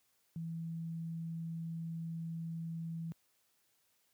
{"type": "tone", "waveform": "sine", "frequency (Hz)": 164.81, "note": "E3", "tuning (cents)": 0, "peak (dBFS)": -38, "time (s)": [0.36, 3.12], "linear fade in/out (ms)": 0, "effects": ["white hiss -75 dBFS RMS until 4.13 s", "high-pass 60 Hz 12 dB/octave"]}